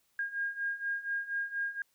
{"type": "beating tone pair", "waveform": "sine", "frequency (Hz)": [1619, 1623.2], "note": ["G#6", "G#6"], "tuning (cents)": [-45, -40], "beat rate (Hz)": 4.2, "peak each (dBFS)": [-37, -34], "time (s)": [0.19, 1.82], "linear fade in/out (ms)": 2, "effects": ["white hiss -73 dBFS RMS until 1.94 s"]}